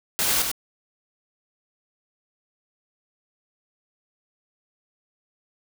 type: noise with echo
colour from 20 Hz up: white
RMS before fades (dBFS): -23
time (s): 0.19-0.42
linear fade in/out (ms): 0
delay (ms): 95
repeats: 1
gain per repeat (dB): -4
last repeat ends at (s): 0.515
effects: none